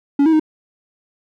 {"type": "tone with pitch steps", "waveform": "triangle", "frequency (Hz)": [282.7, 321.1, 311.2], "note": ["C#4", "E4", "D#4"], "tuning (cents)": [34, -45, 0], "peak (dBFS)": -8, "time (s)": [0.19, 0.397], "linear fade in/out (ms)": 5, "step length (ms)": 69, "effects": []}